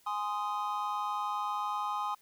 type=chord; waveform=triangle; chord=Ab major; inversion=none; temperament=just; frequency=830.6 / 1038.3 / 1245.9 Hz; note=Ab5 / C6 / Eb6; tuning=0 / -14 / +2 cents; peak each=-34 dBFS; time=0.06-2.15 s; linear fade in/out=10 ms; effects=white hiss -65 dBFS RMS until 2.21 s